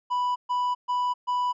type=tone bursts; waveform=triangle; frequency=987.8 Hz; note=B5; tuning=in tune; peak=-21 dBFS; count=4; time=0.1-1.53 s; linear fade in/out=20 ms; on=260 ms; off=130 ms; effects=resampled to 16000 Hz